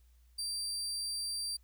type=tone; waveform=30% pulse; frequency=4699 Hz; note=D8; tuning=in tune; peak=-32 dBFS; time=0.38-1.57 s; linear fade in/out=10 ms; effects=added 60 Hz sine -60 dBFS peak until 1.63 s + white hiss -75 dBFS RMS until 1.63 s